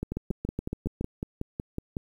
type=two click trains; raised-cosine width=3 ms; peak=-17 / -18 dBFS; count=8 / 11; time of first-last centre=0.03-1.01 / 0.12-1.968 s; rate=7.14 / 5.41 Hz; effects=9-bit